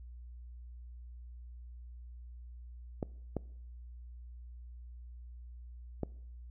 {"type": "clicks", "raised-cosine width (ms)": 2, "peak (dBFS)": -20, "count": 3, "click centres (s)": [3.028, 3.367, 6.033], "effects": ["noise-tail reverb RT60 0.7 s tail -23 dB re dry", "added 60 Hz sine -46 dBFS peak until 6.5 s"]}